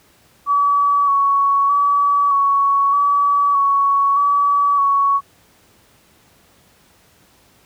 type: tone with vibrato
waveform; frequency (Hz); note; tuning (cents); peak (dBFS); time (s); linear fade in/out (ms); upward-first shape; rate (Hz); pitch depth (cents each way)
sine; 1129; C#6; +31; -12; 0.46-5.21; 50; square; 0.81; 21
effects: pink hiss -53 dBFS RMS until 7.65 s + high-pass 60 Hz 12 dB/octave